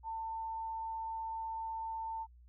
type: tone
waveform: sine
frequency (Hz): 896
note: A5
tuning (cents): +31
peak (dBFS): -37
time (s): 0.03-2.27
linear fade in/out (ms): 50
effects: added 60 Hz sine -56 dBFS peak until 2.48 s